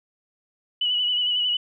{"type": "tone with vibrato", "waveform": "sine", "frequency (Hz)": 2952, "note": "F#7", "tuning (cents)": -5, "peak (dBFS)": -20, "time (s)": [0.81, 1.57], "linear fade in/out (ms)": 5, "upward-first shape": "sine", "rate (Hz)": 11, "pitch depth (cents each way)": 33, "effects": []}